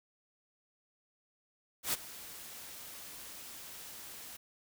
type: noise with ADSR envelope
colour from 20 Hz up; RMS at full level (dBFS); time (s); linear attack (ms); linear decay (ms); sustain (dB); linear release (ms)
white; -31; 1.83-4.37; 100; 26; -17; 11
effects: none